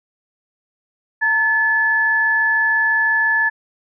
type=tone pair together; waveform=sine; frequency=913 / 1727 Hz; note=A#5 / A6; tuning=-36 / -33 cents; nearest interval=major seventh; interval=1103 cents; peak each=-23 / -14 dBFS; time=1.21-3.5 s; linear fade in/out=20 ms; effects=none